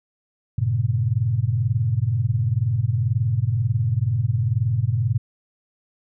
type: chord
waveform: sine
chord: G diminished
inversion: none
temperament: equal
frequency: 98 / 116.54 / 138.59 Hz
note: G2 / Bb2 / Db3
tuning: 0 / 0 / 0 cents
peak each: -24 / -20 / -26 dBFS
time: 0.58-5.18 s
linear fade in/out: 5 ms
effects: none